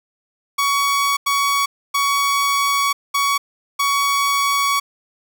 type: tone bursts at uneven times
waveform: sawtooth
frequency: 1124 Hz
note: C#6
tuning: 24 cents sharp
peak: -12 dBFS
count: 5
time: 0.58-1.17 / 1.26-1.66 / 1.94-2.93 / 3.14-3.38 / 3.79-4.8 s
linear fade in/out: 10 ms
effects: none